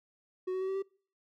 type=tone with pitch steps; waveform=triangle; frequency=370 / 374.7 / 379.5 / 384.4 / 389.3 Hz; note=F#4 / F#4 / F#4 / G4 / G4; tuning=0 / +22 / +44 / -34 / -12 cents; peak=-29 dBFS; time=0.47-0.825 s; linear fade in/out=10 ms; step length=71 ms; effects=noise-tail reverb RT60 0.5 s tail -26 dB re dry

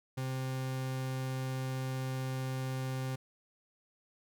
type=tone; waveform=40% pulse; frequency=130.81 Hz; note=C3; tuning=in tune; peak=-33 dBFS; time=0.17-3.16 s; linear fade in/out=10 ms; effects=none

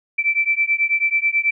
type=beating tone pair; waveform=sine; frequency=2326 / 2335.2 Hz; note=D7 / D7; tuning=-17 / -10 cents; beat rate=9.2 Hz; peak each=-19 dBFS; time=0.18-1.51 s; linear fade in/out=10 ms; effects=none

